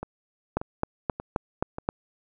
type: two click trains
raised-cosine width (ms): 1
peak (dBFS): -10 / -19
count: 6 / 4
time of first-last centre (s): 0.57-1.889 / 0.03-1.784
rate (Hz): 3.79 / 1.71
effects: none